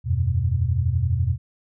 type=chord; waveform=sine; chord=E suspended second; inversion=none; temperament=equal with one note detuned; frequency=82.41 / 94.33 / 123.47 Hz; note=E2 / F#2 / B2; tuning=0 / +34 / 0 cents; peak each=-23 dBFS; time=0.04-1.38 s; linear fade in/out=50 ms; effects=none